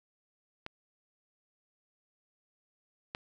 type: clicks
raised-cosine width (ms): 0.3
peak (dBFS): -23 / -20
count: 2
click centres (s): 0.664 / 3.149
effects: none